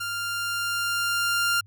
sawtooth tone with level ramp, 1396 Hz, F6, 1 cent flat, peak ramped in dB -25 to -17 dBFS, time 0-1.61 s, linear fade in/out 10 ms, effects added 101 Hz sine -49 dBFS peak until 1.66 s

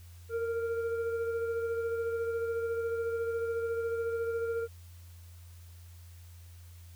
sine tone with frequency modulation, 460 Hz, A#4, 23 cents flat, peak -30 dBFS, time 0.29-4.68 s, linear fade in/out 50 ms, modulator 934 Hz, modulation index 0.51, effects added 86 Hz sine -48 dBFS peak until 6.95 s + white hiss -61 dBFS RMS until 6.95 s

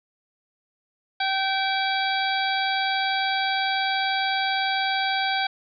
harmonic tone with a mistuned harmonic, 773 Hz, G5, 24 cents flat, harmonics 1 / 2 / 3 / 4 / 5 / 6, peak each -25 / -28 / -30 / -31 / -32 / -33 dBFS, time 1.2-5.47 s, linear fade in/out 5 ms, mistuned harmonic 4, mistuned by +120 cents, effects none

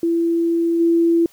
sine tone with level steps, 335.7 Hz, E4, 32 cents sharp, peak -15 / -12 dBFS, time 0.03-1.26 s, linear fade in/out 2 ms, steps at 0.79 s, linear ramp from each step 20 ms, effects white hiss -52 dBFS RMS until 1.32 s

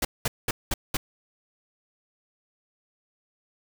pink noise bursts, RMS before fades -25 dBFS, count 5, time 0.02-0.97 s, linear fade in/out 5 ms, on 30 ms, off 200 ms, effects none

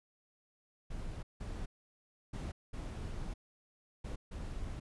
brown noise bursts at uneven times, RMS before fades -41 dBFS, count 6, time 0.9-1.23 / 1.4-1.66 / 2.33-2.52 / 2.73-3.34 / 4.04-4.16 / 4.31-4.8 s, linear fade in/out 10 ms, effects resampled to 24000 Hz

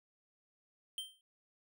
square tone with exponential decay, 3136 Hz, G7, in tune, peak -36 dBFS, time 0.98-1.21 s, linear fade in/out 1 ms, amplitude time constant 49 ms, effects none

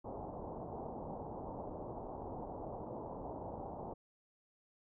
white low-pass noise, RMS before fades -45 dBFS, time 0.04-3.94 s, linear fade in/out 10 ms, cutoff 910 Hz, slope 48 dB/octave, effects none

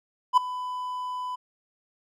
triangle tone with ADSR envelope, 1000 Hz, B5, 21 cents sharp, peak -10 dBFS, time 0.33-1.36 s, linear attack 43 ms, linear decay 6 ms, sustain -18 dB, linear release 13 ms, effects none

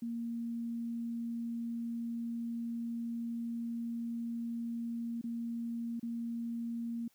sine tone with dropouts, 233.1 Hz, A#3, in tune, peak -35 dBFS, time 0.02-7.08 s, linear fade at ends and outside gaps 5 ms, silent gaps 5.214-5.239 / 5.997-6.028 s, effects white hiss -71 dBFS RMS until 7.14 s

